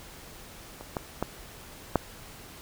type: clicks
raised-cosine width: 1 ms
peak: -27 / -15 / -13 / -7 dBFS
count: 4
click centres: 0.81 / 0.968 / 1.226 / 1.957 s
effects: pink hiss -47 dBFS RMS until 2.61 s